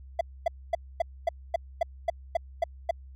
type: tone bursts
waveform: triangle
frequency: 673 Hz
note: E5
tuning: 36 cents sharp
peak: -19 dBFS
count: 11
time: 0.19-2.91 s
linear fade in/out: 5 ms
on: 20 ms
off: 250 ms
effects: added 66 Hz sine -44 dBFS peak until 3.15 s